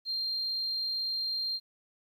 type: tone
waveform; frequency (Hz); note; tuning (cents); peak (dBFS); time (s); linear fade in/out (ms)
sine; 4186; C8; 0; -29; 0.05-1.6; 50
effects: tanh soft clip ceiling -25 dBFS + 11-bit